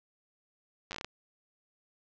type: slowing click train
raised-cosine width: 0.2 ms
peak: -20 dBFS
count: 8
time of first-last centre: 0.91-1.046 s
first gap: 9 ms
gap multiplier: 1.25
effects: low-pass 6000 Hz 12 dB/octave